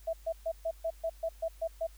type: tone bursts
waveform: sine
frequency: 656 Hz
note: E5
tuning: 9 cents flat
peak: -29 dBFS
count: 10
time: 0.07-1.87 s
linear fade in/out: 10 ms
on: 63 ms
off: 130 ms
effects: added 50 Hz sine -51 dBFS peak until 1.97 s + white hiss -62 dBFS RMS until 1.97 s